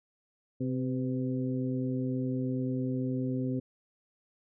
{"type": "harmonic tone with a mistuned harmonic", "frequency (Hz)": 129.4, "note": "C3", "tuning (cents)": -19, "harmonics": [1, 2, 3, 4], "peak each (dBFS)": [-33, -31, -40, -41], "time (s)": [0.6, 3.6], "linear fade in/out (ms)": 10, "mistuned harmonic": 4, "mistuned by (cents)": -39, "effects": []}